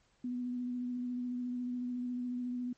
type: tone with vibrato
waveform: sine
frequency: 246.9 Hz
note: B3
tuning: in tune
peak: -34 dBFS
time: 0.24-2.73 s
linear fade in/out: 5 ms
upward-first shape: sine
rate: 14 Hz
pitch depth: 18 cents each way
effects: pink hiss -71 dBFS RMS until 2.77 s + MP3 32 kbps